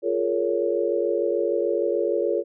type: chord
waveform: sine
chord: Bb minor seventh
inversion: second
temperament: just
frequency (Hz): 349.6 / 419.5 / 466.2 / 559.4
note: F4 / Ab4 / Bb4 / Db5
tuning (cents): +2 / +17 / 0 / +16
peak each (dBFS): -26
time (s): 0.02-2.44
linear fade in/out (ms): 50
effects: none